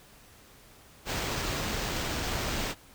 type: noise with sample-and-hold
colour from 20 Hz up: pink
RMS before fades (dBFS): -32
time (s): 1.05-2.75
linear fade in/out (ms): 50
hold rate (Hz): 11025
effects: pink hiss -55 dBFS RMS until 2.94 s